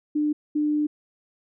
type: tone bursts at uneven times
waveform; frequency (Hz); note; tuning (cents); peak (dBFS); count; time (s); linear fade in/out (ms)
sine; 299.2; D4; +32; -20; 2; 0.15-0.33 / 0.55-0.87; 10
effects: none